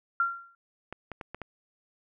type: tone with exponential decay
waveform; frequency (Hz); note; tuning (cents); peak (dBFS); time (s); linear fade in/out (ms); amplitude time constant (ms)
sine; 1378; F6; -24; -20; 0.2-0.55; 2; 74
type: clicks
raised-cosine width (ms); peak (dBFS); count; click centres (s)
0.5; -23; 5; 0.926 / 1.117 / 1.212 / 1.346 / 1.417
effects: none